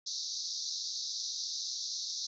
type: band-pass noise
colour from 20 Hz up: white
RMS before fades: -38 dBFS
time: 0.06-2.27 s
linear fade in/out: 10 ms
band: 3800 to 6200 Hz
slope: 96 dB/octave
effects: none